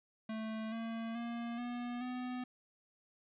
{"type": "tone with pitch steps", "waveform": "square", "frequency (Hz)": [220, 227.2, 234.7, 242.4, 250.4], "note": ["A3", "A#3", "A#3", "B3", "B3"], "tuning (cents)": [0, -44, 12, -32, 24], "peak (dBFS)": -39, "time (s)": [0.29, 2.44], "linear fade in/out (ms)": 5, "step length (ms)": 430, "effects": ["resampled to 8000 Hz", "11-bit"]}